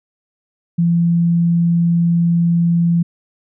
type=tone; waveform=sine; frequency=170 Hz; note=F3; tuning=46 cents flat; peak=-11 dBFS; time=0.78-3.03 s; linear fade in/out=10 ms; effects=none